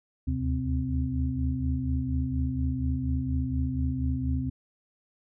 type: tone cluster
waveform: sine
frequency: 73.4 / 77.6 / 129.3 / 259.3 Hz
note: D2 / D#2 / C3 / C4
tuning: 0 / -4 / -20 / -15 cents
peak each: -31 dBFS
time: 0.27-4.5 s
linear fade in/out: 10 ms
effects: none